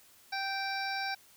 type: harmonic tone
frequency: 781 Hz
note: G5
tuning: 7 cents flat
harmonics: 1 / 2 / 3 / 5 / 6 / 7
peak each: -36 / -37 / -40 / -45 / -43 / -43 dBFS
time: 0.32-1.15 s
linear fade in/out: 10 ms
effects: white hiss -60 dBFS RMS until 1.36 s

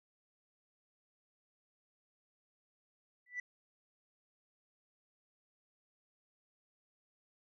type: tone with exponential growth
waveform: sine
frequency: 1974 Hz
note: B6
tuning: 1 cent flat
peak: -32 dBFS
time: 3.26-3.4 s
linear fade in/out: 5 ms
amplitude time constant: 30 ms
effects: tanh soft clip ceiling -34 dBFS

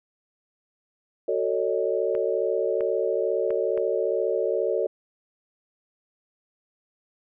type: chord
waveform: sine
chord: D# half-diminished seventh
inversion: first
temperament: just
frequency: 373.4 / 448 / 560 / 622.3 Hz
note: F#4 / A4 / C#5 / D#5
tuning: +16 / +31 / +18 / 0 cents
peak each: -28 / -26 / -27 / -30 dBFS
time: 1.28-4.87 s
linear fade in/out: 5 ms
type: clicks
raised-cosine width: 0.5 ms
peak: -24 dBFS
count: 4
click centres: 2.151 / 2.808 / 3.506 / 3.776 s
effects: none

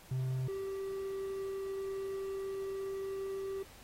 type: tone pair in turn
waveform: triangle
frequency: 129.7 / 388.7 Hz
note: C3 / G4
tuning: -15 / -15 cents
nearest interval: octave + perfect fifth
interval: 1900 cents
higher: second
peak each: -30 / -34 dBFS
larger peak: first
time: 0.11-0.48 / 0.48-3.63 s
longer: second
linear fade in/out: 5 ms
effects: pink hiss -57 dBFS RMS until 3.83 s + AAC 48 kbps

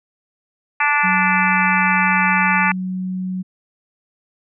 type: harmonic tone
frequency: 292.2 Hz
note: D4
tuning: 9 cents flat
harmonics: 3 / 4 / 5 / 6 / 7 / 8 / 9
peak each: -20 / -22 / -22 / -21 / -22 / -22 / -24 dBFS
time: 0.8-2.72 s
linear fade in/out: 5 ms
type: tone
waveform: sine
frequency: 185.3 Hz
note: F#3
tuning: 3 cents sharp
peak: -21 dBFS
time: 1.03-3.43 s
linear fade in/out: 20 ms
effects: none

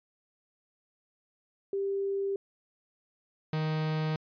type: tone pair in turn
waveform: sine / 45% pulse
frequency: 394.4 / 156.02 Hz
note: G4 / D#3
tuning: +11 / +5 cents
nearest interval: octave + major third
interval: 1606 cents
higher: first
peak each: -28 dBFS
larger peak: neither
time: 1.73-2.36 / 3.53-4.16 s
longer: neither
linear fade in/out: 2 ms
effects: resampled to 11025 Hz

